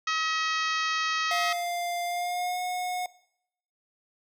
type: harmonic tone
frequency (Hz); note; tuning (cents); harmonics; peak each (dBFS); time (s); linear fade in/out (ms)
638; D#5; +43; 2 / 3 / 4 / 5 / 6 / 7 / 8 / 9 / 10; -28 / -32 / -34 / -36 / -38 / -39 / -40 / -41 / -42; 0.07-1.53; 5
type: tone with pitch glide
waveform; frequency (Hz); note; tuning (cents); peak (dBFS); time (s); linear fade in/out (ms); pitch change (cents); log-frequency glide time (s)
square; 698.5 to 725.6; F5 to F#5; 0 to -34; -29; 1.31-3.06; 2; +66; 2.04-2.61
effects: noise-tail reverb RT60 0.7 s tail -19 dB re dry